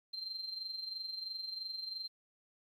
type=tone with amplitude modulation; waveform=sine; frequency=4146 Hz; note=C8; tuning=17 cents flat; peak=-36 dBFS; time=0.13-2.08 s; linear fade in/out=10 ms; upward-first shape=sine; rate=23 Hz; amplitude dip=65%; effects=tanh soft clip ceiling -32 dBFS + 12-bit